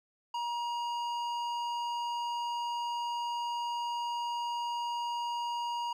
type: tone with hard clipping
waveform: sine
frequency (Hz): 950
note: A#5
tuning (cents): +33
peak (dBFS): -34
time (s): 0.34-5.93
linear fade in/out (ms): 5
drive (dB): 11
effects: none